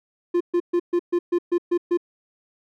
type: tone bursts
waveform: triangle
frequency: 349.2 Hz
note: F4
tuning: in tune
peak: -15 dBFS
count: 9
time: 0.34-1.974 s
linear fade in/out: 10 ms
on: 66 ms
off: 130 ms
effects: none